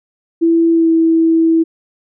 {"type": "tone with pitch glide", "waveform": "sine", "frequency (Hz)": [332.1, 326.8], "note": ["E4", "E4"], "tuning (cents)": [13, -15], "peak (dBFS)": -8, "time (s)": [0.41, 1.64], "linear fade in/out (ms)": 20, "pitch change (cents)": -28, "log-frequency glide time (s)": [0.72, 0.89], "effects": []}